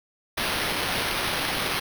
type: noise with sample-and-hold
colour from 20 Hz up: white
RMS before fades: -27 dBFS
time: 0.37-1.8 s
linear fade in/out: 10 ms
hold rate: 7350 Hz
effects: none